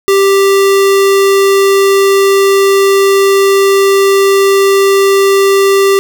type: tone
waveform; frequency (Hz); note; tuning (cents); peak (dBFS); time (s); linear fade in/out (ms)
square; 392.8; G4; +4; -6; 0.08-5.99; 0
effects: none